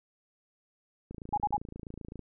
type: click train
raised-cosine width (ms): 3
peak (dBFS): -29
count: 31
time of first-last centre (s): 1.11-2.193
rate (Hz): 27.7
type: tone bursts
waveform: sine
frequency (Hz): 830.6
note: G#5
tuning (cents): 0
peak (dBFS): -25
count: 3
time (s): 1.33-1.57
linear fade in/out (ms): 5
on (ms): 46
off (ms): 51
effects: none